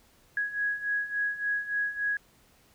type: beating tone pair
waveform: sine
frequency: 1661.2 / 1664.7 Hz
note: G#6 / G#6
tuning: 0 / +4 cents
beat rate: 3.5 Hz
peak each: -33 / -29 dBFS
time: 0.37-2.17 s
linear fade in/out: 2 ms
effects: pink hiss -62 dBFS RMS until 2.74 s